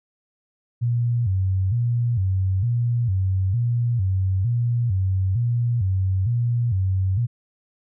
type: tone with vibrato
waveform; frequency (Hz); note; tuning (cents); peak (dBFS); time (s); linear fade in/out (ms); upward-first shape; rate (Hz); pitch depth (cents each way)
sine; 106.3; G#2; +41; -18; 0.81-7.27; 20; square; 1.1; 200
effects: none